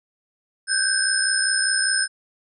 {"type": "tone cluster", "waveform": "sine", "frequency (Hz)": [1530, 1595, 5180, 8900], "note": ["G6", "G6", "E8", "C#9"], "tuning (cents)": [-42, 30, -31, 6], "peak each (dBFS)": -24, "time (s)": [0.67, 2.08], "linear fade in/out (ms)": 50, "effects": []}